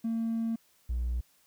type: tone pair in turn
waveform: triangle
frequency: 227.3 / 60.2 Hz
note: A#3 / B1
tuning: -43 / -44 cents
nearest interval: octave + major seventh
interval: 2301 cents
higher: first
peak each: -25 dBFS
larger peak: neither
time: 0.04-0.56 / 0.89-1.21 s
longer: first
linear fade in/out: 10 ms
effects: tanh soft clip ceiling -24 dBFS + white hiss -66 dBFS RMS until 1.46 s